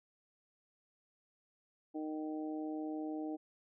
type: harmonic tone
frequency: 154.7 Hz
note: D#3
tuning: 10 cents flat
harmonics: 2 / 3 / 4 / 5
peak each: -38 / -48 / -49 / -49 dBFS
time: 1.94-3.37 s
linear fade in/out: 20 ms
effects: none